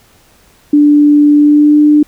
sine tone with pitch glide, 293.7 to 298.1 Hz, D4 to D4, 0 to +26 cents, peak -3 dBFS, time 0.73-2.03 s, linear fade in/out 5 ms, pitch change +26 cents, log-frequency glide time 1.35-1.79 s, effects pink hiss -47 dBFS RMS until 2.07 s

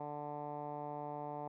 10% pulse tone with low-pass filter, 147.3 Hz, D3, 6 cents sharp, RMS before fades -43 dBFS, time 0-1.48 s, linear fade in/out 5 ms, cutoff 850 Hz, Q 3.3, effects none

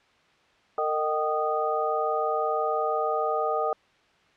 sine tone cluster, 456.5 / 618 / 768 / 1236 Hz, A#4 / D#5 / G5 / D#6, -36 / -12 / -36 / -12 cents, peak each -29 dBFS, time 0.78-3.73 s, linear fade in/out 2 ms, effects white hiss -61 dBFS RMS until 4.36 s + low-pass 3000 Hz 12 dB/octave

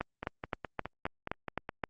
two click trains, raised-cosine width 0.5 ms, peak -21 / -17 dBFS, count 8 / 8, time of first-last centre 0.23-1.691 / 0.01-1.838 s, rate 4.79 / 3.83 Hz, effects Opus 32 kbps

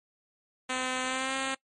5% pulse tone with pitch glide, 256.6 to 267 Hz, C4 to C4, -34 to +35 cents, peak -18 dBFS, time 0.69-1.55 s, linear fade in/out 10 ms, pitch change +69 cents, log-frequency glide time 1.04-1.35 s, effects noise-tail reverb RT60 0.1 s tail -23 dB re dry + MP3 48 kbps

